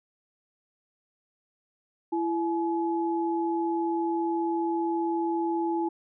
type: tone pair together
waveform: sine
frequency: 335.2 / 850 Hz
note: E4 / G#5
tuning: +29 / +40 cents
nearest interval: octave + major third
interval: 1611 cents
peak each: -26 / -30 dBFS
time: 2.12-5.89 s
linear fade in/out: 10 ms
effects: none